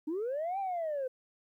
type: linear two-way sweep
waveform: sine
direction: up then down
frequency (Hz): 290 to 800 to 502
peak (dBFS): -30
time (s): 0.07-1.08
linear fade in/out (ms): 10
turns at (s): 0.59
effects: tanh soft clip ceiling -29 dBFS + 12-bit